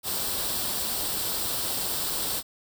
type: noise with comb filter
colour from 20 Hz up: white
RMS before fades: -29 dBFS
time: 0.03-2.43 s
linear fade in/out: 50 ms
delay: 0.23 ms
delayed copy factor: +0.55
effects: none